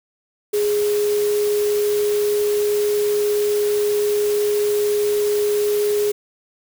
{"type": "tone in noise", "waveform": "sine", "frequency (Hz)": 415.5, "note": "G#4", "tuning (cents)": 1, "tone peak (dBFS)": -16, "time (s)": [0.53, 6.12], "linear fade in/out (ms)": 10, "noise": "white", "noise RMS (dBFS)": -31, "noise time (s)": [0.53, 6.12], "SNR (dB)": 12, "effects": []}